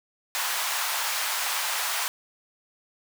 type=high-pass noise; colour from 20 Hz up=pink; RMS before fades=-28 dBFS; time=0.35-2.08 s; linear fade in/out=0 ms; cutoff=820 Hz; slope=24 dB/octave; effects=none